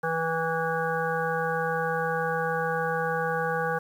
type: harmonic tone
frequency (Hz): 163.3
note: E3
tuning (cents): -16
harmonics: 1 / 3 / 5 / 7 / 9 / 10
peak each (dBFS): -34 / -29 / -31 / -34 / -32 / -35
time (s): 0.03-3.79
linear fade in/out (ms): 10
effects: 9-bit